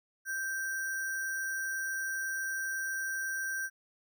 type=tone with sample-and-hold; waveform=sine; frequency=1568 Hz; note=G6; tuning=in tune; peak=-32 dBFS; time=0.25-3.7 s; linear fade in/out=50 ms; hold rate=7350 Hz; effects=none